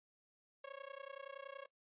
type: tone with amplitude modulation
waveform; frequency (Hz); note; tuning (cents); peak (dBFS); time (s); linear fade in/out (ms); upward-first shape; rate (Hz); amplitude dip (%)
sawtooth; 550; C#5; -14; -40; 0.64-1.66; 5; sine; 30.6; 95
effects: noise-tail reverb RT60 0.1 s tail -19 dB re dry + resampled to 8000 Hz